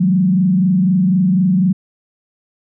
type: tone with frequency modulation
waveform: sine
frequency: 184.8 Hz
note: F#3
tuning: 2 cents flat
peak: -10 dBFS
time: 0-1.73 s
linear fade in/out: 10 ms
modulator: 24 Hz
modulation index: 0.74
effects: none